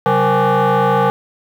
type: tone with frequency modulation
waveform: sine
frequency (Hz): 191.1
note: G3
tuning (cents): -44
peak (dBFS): -8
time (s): 0.06-1.1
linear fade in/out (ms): 0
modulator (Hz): 328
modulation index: 3.1
effects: tanh soft clip ceiling -10 dBFS + 7-bit